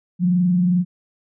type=tone with frequency modulation; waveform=sine; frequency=178.7 Hz; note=F3; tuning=40 cents sharp; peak=-14 dBFS; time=0.19-0.85 s; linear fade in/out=50 ms; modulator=22.4 Hz; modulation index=0.32; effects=none